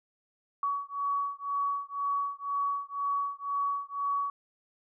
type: beating tone pair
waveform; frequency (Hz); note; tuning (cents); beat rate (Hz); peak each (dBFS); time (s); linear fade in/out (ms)
sine; 1128 / 1130; C#6 / C#6; +30 / +33; 2; -32 / -32; 0.63-4.3; 2
effects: none